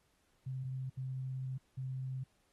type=tone bursts at uneven times; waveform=sine; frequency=130.81 Hz; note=C3; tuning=in tune; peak=-37 dBFS; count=3; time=0.46-0.9 / 0.97-1.58 / 1.77-2.24 s; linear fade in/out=10 ms; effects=pink hiss -75 dBFS RMS until 2.52 s + AAC 32 kbps